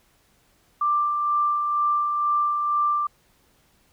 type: tone with tremolo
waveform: sine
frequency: 1181 Hz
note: D6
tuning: 9 cents sharp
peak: -18 dBFS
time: 0.81-3.07 s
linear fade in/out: 5 ms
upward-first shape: sine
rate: 2.1 Hz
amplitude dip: 35%
effects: pink hiss -62 dBFS RMS until 3.92 s